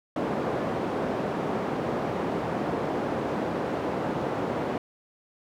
white band-pass noise, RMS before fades -29 dBFS, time 0.16-4.78 s, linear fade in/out 2 ms, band 150 to 600 Hz, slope 12 dB/octave, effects none

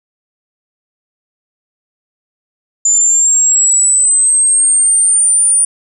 sine linear sweep, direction up, 7080 to 9397 Hz, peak -7 dBFS, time 2.85-5.65 s, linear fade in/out 5 ms, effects none

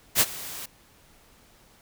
white noise with ADSR envelope, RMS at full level -17 dBFS, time 0.15-0.66 s, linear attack 56 ms, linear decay 43 ms, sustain -20 dB, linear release 8 ms, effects pink hiss -57 dBFS RMS until 1.81 s

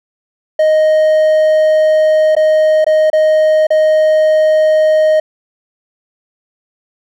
triangle tone with dropouts, 622.3 Hz, D#5, in tune, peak -5 dBFS, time 0.59-5.2 s, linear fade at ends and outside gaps 5 ms, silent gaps 2.352-2.365 / 2.845-2.865 / 3.101-3.13 / 3.669-3.704 s, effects none

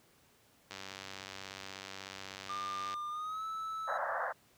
click train, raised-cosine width 0.2 ms, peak -26 dBFS, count 216, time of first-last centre 0.71-2.94 s, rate 96.4 Hz
triangle tone with pitch glide, 1200 to 1308.6 Hz, D6 to E6, +37 to -13 cents, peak -35 dBFS, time 2.49-3.98 s, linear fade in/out 10 ms, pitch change +150 cents, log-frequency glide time 3.09-3.45 s
pink band-pass noise, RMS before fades -36 dBFS, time 3.87-4.33 s, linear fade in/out 20 ms, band 530 to 1800 Hz, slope 96 dB/octave
effects pink hiss -66 dBFS RMS until 4.57 s + high-pass 80 Hz 12 dB/octave

